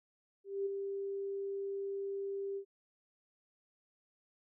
sine tone with ADSR envelope, 395 Hz, G4, 13 cents sharp, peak -31 dBFS, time 0.44-2.65 s, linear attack 220 ms, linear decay 14 ms, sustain -5 dB, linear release 82 ms, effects none

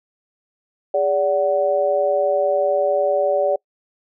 sine tone with amplitude modulation, 577 Hz, D5, 31 cents flat, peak -11 dBFS, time 0.94-3.56 s, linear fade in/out 5 ms, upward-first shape sine, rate 169 Hz, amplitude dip 90%, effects noise-tail reverb RT60 0.1 s tail -25 dB re dry

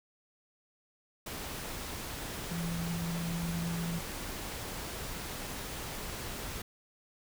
sine tone in noise, 169 Hz, E3, 43 cents sharp, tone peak -33 dBFS, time 2.51-3.99 s, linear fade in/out 5 ms, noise pink, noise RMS -40 dBFS, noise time 1.26-6.62 s, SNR +4 dB, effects none

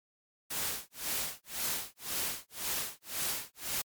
white noise with tremolo, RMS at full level -33 dBFS, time 0.5-3.82 s, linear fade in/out 10 ms, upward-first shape sine, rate 1.9 Hz, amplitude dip 100%, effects MP3 96 kbps

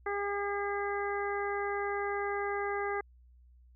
harmonic tone, 404.5 Hz, G#4, 46 cents flat, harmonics 1 / 2 / 3 / 4 / 5, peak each -34 / -37 / -39 / -40 / -41 dBFS, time 0.06-3.01 s, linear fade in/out 5 ms, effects added 61 Hz sine -56 dBFS peak until 3.75 s

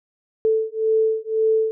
sine beating tone pair, 440 / 441.9 Hz, A4 / A4, 0 / +7 cents, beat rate 1.9 Hz, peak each -20 dBFS, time 0.45-1.71 s, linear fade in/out 0 ms, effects none

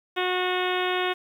harmonic tone, 364.7 Hz, F#4, 25 cents flat, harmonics 1 / 2 / 3 / 4 / 5 / 6 / 7 / 8 / 9 / 10, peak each -27 / -30 / -32 / -33 / -34 / -35 / -35 / -36 / -37 / -37 dBFS, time 0.16-1.14 s, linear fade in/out 20 ms, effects 9-bit

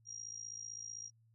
sine tone with amplitude modulation, 5700 Hz, F8, 34 cents sharp, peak -40 dBFS, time 0.05-1.11 s, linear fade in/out 50 ms, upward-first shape sine, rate 55.7 Hz, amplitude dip 90%, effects added 113 Hz sine -66 dBFS peak until 1.34 s

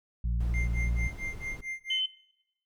harmonic tone, 58.2 Hz, A#1, 2 cents flat, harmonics 1 / 2 / 3, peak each -27 / -37 / -41 dBFS, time 0.24-1.08 s, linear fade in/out 5 ms
brown noise, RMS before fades -41 dBFS, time 0.4-1.61 s, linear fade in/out 5 ms
triangle tone with tremolo, 2101 Hz, C7, 7 cents sharp, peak -31 dBFS, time 0.54-2.01 s, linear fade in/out 0 ms, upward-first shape sine, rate 4.5 Hz, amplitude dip 100%
sine tone, 3056 Hz, G7, 45 cents flat, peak -27 dBFS, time 1.9-2.06 s, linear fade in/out 5 ms
effects noise-tail reverb RT60 0.8 s tail -17 dB re dry

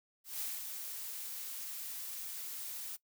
blue noise with ADSR envelope, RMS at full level -38 dBFS, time 0.24-2.97 s, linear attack 170 ms, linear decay 190 ms, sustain -5 dB, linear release 21 ms, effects noise-tail reverb RT60 0.1 s tail -20 dB re dry

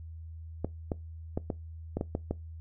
clicks, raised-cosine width 2 ms, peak -17 dBFS, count 8, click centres 0.646 / 0.918 / 1.375 / 1.502 / 1.97 / 2.011 / 2.151 / 2.31 s, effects noise-tail reverb RT60 0.2 s tail -21 dB re dry + added 81 Hz sine -41 dBFS peak until 2.6 s

